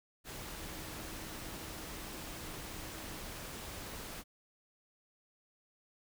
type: tone in noise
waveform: sine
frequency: 316.9 Hz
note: D#4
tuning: 32 cents sharp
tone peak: -54 dBFS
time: 0.56-3.2 s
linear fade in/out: 50 ms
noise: pink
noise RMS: -45 dBFS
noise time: 0.24-4.24 s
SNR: -12 dB
effects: none